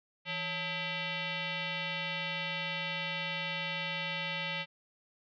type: tone with frequency modulation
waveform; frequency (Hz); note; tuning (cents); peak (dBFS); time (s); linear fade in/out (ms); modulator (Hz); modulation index
sine; 164.81; E3; 0; -33; 0.25-4.66; 50; 722; 4.6
effects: none